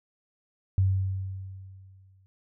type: tone with exponential decay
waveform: sine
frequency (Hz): 95.4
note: G2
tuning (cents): -47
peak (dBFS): -18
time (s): 0.78-2.26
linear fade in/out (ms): 0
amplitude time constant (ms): 320
effects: none